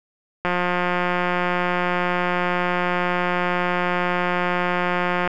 click train, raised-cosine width 0.5 ms, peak -7 dBFS, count 860, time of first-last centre 0.45-5.276 s, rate 178 Hz, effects none

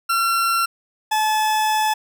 40% pulse tone pair in turn, 1362 / 862.7 Hz, F6 / A5, -44 / -34 cents, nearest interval minor sixth, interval 790 cents, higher first, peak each -16 dBFS, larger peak neither, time 0.09-0.66 / 1.11-1.94 s, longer second, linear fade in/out 10 ms, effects none

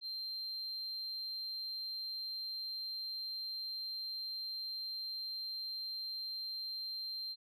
sine tone, 4154 Hz, C8, 13 cents flat, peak -37 dBFS, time 0.01-7.36 s, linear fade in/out 50 ms, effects tanh soft clip ceiling -37 dBFS

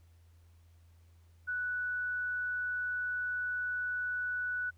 sine tone, 1480 Hz, F#6, in tune, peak -32 dBFS, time 1.47-4.71 s, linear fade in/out 20 ms, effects added 84 Hz sine -58 dBFS peak until 4.77 s + pink hiss -73 dBFS RMS until 4.77 s

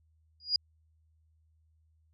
sine tone with exponential growth, 4872 Hz, D#8, 37 cents flat, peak -20 dBFS, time 0.4-0.56 s, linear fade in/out 2 ms, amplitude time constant 34 ms, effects added 79 Hz sine -65 dBFS peak until 2.13 s

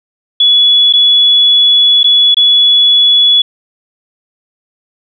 sine tone with dropouts, 3400 Hz, G#7, 40 cents sharp, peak -4 dBFS, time 0.4-3.42 s, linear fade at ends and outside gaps 5 ms, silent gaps 0.927-0.935 / 2.032-2.042 / 2.345-2.368 s, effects none

